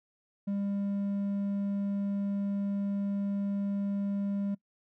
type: tone with hard clipping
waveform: sine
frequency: 200 Hz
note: G3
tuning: 35 cents sharp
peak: -30 dBFS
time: 0.47-4.55 s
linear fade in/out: 10 ms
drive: 3 dB
effects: noise-tail reverb RT60 0.1 s tail -22 dB re dry